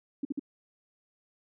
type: tone bursts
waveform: sine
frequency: 281 Hz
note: C#4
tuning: 24 cents sharp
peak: -28 dBFS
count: 3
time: 0.23-0.395 s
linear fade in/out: 5 ms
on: 21 ms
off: 51 ms
effects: none